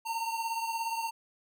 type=beating tone pair; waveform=square; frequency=909 / 926 Hz; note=A#5 / A#5; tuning=-44 / -12 cents; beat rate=17 Hz; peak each=-33 / -39 dBFS; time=0.05-1.11 s; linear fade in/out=20 ms; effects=none